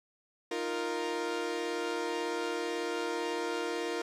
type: chord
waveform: sawtooth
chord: Eb suspended second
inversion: none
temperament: equal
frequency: 311.1 / 349.2 / 466.2 Hz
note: Eb4 / F4 / Bb4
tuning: 0 / 0 / 0 cents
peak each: -36 / -32 / -31 dBFS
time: 0.51-4.02 s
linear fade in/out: 5 ms
effects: low-pass 7000 Hz 12 dB/octave + 11-bit